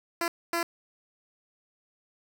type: tone bursts at uneven times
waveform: 10% pulse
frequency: 339.3 Hz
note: F4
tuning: 50 cents flat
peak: -18 dBFS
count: 2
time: 0.21-0.28 / 0.53-0.63 s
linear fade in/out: 2 ms
effects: 10-bit